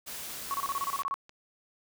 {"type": "noise", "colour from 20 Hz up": "white", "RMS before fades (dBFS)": -40, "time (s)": [0.06, 1.03], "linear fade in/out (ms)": 20}
{"type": "tone bursts", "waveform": "sine", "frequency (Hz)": 1108.7, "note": "C#6", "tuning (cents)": 0, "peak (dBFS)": -28, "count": 11, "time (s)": [0.51, 1.141], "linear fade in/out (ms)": 0, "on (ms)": 31, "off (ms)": 29}
{"type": "clicks", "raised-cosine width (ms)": 0.2, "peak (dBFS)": -33, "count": 2, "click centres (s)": [1.033, 1.294]}
{"effects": []}